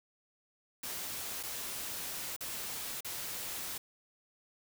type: noise with dropouts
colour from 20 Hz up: white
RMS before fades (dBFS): -40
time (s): 0.83-3.78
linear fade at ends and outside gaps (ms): 5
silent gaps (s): 1.43-1.433 / 2.364-2.407 / 3.007-3.046
effects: none